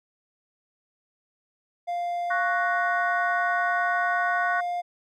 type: tone with pitch glide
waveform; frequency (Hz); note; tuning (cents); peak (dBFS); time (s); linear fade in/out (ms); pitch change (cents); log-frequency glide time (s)
triangle; 698.5 to 705; F5 to F5; 0 to +16; -24; 1.87-4.82; 20; +16; 2.33-4.71
type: chord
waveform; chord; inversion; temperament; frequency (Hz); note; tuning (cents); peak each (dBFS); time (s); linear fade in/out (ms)
sine; F# major; second; equal; 1108.7 / 1480 / 1864.7; C#6 / F#6 / A#6; 0 / 0 / 0; -29 / -26 / -31; 2.3-4.61; 10
effects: none